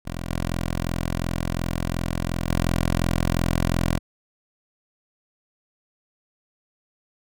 10% pulse tone with level steps, 42.8 Hz, F1, 34 cents flat, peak -21 / -16 / -12 dBFS, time 0.05-3.99 s, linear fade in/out 20 ms, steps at 0.3 / 2.49 s, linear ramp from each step 5 ms, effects none

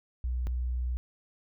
sine tone pair in turn, 61.74 / 61.74 Hz, B1 / B1, 0 / 0 cents, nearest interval unison, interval 0 cents, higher neither, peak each -28 dBFS, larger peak neither, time 0.24-0.47 / 0.47-0.97 s, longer second, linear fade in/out 0 ms, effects none

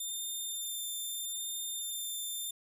10% pulse tone with vibrato, 3596 Hz, A7, 37 cents sharp, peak -29 dBFS, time 0-2.51 s, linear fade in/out 5 ms, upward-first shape sine, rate 0.79 Hz, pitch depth 10 cents each way, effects none

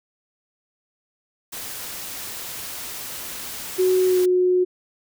white noise, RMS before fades -33 dBFS, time 1.52-4.26 s, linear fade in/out 10 ms
sine tone with pitch glide, 370 to 363.9 Hz, F#4 to F#4, 0 to -29 cents, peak -15 dBFS, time 3.78-4.65 s, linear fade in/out 20 ms, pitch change -29 cents, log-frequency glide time 4.06-4.2 s
effects none

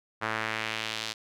sawtooth tone with band-pass filter sweep, 110.4 Hz, A2, 6 cents sharp, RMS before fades -33 dBFS, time 0.21-1.14 s, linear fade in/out 20 ms, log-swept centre 1400 to 4300 Hz, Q 1.5, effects none

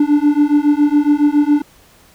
triangle beating tone pair, 290 / 297.2 Hz, D4 / D4, -22 / +21 cents, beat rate 7.2 Hz, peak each -11 dBFS, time 0-1.62 s, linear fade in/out 5 ms, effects pink hiss -48 dBFS RMS until 2.14 s

